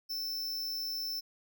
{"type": "tone with amplitude modulation", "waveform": "square", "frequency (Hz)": 5320, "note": "E8", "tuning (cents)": 15, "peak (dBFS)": -33, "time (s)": [0.09, 1.21], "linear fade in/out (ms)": 20, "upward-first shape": "sine", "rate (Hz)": 214, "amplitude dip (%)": 35, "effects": []}